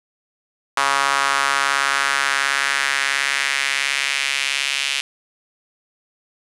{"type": "tone with high-pass filter sweep", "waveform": "sawtooth", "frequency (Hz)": 138.59, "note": "C#3", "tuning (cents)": 0, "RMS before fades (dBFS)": -20, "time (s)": [0.77, 5.01], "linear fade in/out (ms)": 2, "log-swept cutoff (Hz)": [1100, 2700], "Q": 2.2, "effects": ["resampled to 24000 Hz", "7-bit"]}